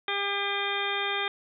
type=harmonic tone; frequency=401.3 Hz; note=G4; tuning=41 cents sharp; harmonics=1 / 2 / 3 / 4 / 5 / 6 / 8 / 9; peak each=-35 / -35 / -35 / -35 / -35 / -35 / -35 / -35 dBFS; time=0.08-1.28 s; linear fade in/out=2 ms; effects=none